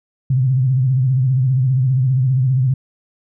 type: tone with vibrato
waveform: sine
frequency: 129.8 Hz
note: C3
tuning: 13 cents flat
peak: -12 dBFS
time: 0.3-2.74 s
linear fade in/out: 5 ms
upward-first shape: sine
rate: 15 Hz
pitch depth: 91 cents each way
effects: none